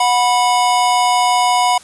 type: tone pair together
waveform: square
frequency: 730 / 984.1 Hz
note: F#5 / B5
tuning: -24 / -6 cents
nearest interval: perfect fourth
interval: 518 cents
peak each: -15 dBFS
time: 0-1.78 s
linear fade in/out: 5 ms
effects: white hiss -41 dBFS RMS until 1.83 s + resampled to 24000 Hz